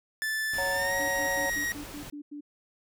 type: tone with pitch glide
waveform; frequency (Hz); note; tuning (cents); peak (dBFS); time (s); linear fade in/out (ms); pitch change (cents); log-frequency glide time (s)
45% pulse; 1753 to 1889.7; A6 to A#6; -7 to +23; -28; 0.22-1.72; 0; +130; 0.72-0.94
type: noise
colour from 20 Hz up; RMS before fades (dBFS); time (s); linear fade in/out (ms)
pink; -43; 0.53-2.1; 2
type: chord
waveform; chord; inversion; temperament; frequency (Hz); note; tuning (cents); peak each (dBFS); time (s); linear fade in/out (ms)
triangle; F# major; second; equal with one note detuned; 554.4 / 740 / 924.8; C#5 / F#5 / A#5; 0 / 0 / -14; -30 / -35 / -34; 0.58-1.5; 5
type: tone bursts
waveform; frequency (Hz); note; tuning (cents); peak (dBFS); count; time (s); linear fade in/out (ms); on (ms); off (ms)
sine; 292.2; D4; -9; -37; 8; 0.99-2.409; 10; 96; 93
effects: none